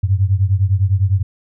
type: beating tone pair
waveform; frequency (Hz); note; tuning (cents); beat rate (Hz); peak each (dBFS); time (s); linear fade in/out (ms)
sine; 93.4 / 103.3; F#2 / G#2; +17 / -9; 9.9; -14 / -16; 0.03-1.23; 10
effects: none